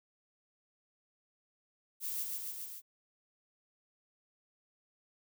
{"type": "noise with echo", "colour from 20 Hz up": "violet", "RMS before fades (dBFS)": -38, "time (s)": [2, 2.26], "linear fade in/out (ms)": 50, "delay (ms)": 140, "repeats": 4, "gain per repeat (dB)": -2, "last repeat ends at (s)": 2.82, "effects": []}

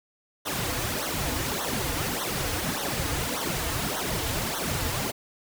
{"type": "noise with flanger", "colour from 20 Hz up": "pink", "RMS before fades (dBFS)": -29, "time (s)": [0.45, 5.12], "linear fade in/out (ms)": 20, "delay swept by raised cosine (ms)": [0.4, 5.3], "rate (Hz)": 1.7, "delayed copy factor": -0.9, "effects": []}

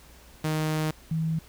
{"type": "tone pair in turn", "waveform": ["sawtooth", "sine"], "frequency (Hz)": [155.6, 160.81], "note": ["D#3", "E3"], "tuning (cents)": [0, -43], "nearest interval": "minor second", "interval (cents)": 57, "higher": "second", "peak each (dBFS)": [-21, -24], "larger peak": "first", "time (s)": [[0.44, 0.91], [1.11, 1.39]], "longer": "first", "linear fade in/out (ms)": 5, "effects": ["added 60 Hz sine -54 dBFS peak until 1.48 s", "pink hiss -53 dBFS RMS until 1.48 s"]}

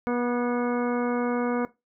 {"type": "harmonic tone with a mistuned harmonic", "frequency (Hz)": 242.6, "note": "B3", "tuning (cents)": -31, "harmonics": [1, 2, 3, 4, 5, 6, 7, 9], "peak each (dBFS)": [-26, -28, -35, -36, -37, -38, -45, -42], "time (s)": [0.07, 1.65], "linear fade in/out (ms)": 0, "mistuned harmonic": 6, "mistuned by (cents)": 21, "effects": ["noise-tail reverb RT60 0.2 s tail -17 dB re dry"]}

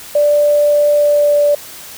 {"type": "tone with pitch glide", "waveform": "sine", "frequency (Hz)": [587.3, 583.2], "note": ["D5", "D5"], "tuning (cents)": [0, -12], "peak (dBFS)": -8, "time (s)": [0.15, 1.55], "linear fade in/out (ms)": 5, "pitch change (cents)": -12, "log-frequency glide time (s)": [0.95, 1.44], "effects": ["white hiss -33 dBFS RMS until 1.97 s"]}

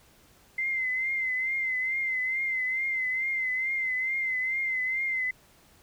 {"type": "tone with vibrato", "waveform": "sine", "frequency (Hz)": 2069, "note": "C7", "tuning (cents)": -20, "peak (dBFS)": -26, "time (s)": [0.58, 5.31], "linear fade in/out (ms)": 5, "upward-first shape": "triangle", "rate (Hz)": 2.3, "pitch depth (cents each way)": 56, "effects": ["pink hiss -59 dBFS RMS until 5.82 s"]}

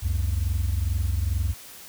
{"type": "tone pair together", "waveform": "sine", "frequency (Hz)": [67.2, 89.5], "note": ["C2", "F2"], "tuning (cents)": [47, 43], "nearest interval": "perfect fourth", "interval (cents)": 496, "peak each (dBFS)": -23, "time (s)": [0.02, 1.54], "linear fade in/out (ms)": 20, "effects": ["tanh soft clip ceiling -18 dBFS", "white hiss -44 dBFS RMS until 1.88 s"]}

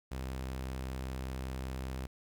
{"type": "tone", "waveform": "sawtooth", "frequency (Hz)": 65.1, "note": "C2", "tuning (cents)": -8, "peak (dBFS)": -33, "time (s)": [0.11, 2.07], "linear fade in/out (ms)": 10, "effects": ["11-bit"]}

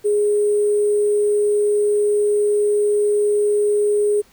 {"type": "tone with sample-and-hold", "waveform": "sine", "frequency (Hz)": 415.3, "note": "G#4", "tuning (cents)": 0, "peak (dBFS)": -14, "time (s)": [0.04, 4.22], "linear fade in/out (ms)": 20, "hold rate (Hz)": 8820, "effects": ["pink hiss -53 dBFS RMS until 4.32 s"]}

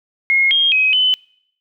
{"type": "tone with pitch steps", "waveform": "sine", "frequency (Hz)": [2155, 3232, 2534, 3025], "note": ["C#7", "G#7", "D#7", "F#7"], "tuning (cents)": [-49, -48, 31, 38], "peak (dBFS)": -11, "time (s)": [0.3, 1.14], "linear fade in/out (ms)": 0, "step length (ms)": 210, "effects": ["noise-tail reverb RT60 0.7 s tail -24 dB re dry"]}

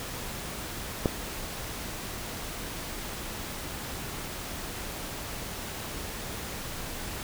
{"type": "click", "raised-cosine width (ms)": 2, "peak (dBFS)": -9, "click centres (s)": 1.058, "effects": ["pink hiss -37 dBFS RMS until 7.23 s"]}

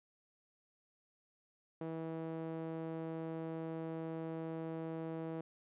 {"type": "tone with band-pass filter", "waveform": "sawtooth", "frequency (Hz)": 162.3, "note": "E3", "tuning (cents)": -27, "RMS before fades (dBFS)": -42, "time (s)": [1.81, 5.41], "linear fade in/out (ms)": 2, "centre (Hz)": 430, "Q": 1.2, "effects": ["resampled to 8000 Hz"]}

